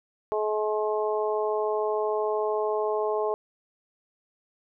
harmonic tone, 213.3 Hz, G#3, 46 cents sharp, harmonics 2 / 3 / 4 / 5, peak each -26 / -30 / -32 / -34 dBFS, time 0.32-3.34 s, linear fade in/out 0 ms, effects none

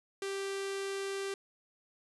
sawtooth tone with notch filter, 392 Hz, G4, in tune, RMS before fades -37 dBFS, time 0.22-1.34 s, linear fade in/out 2 ms, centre 860 Hz, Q 1.6, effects resampled to 24000 Hz

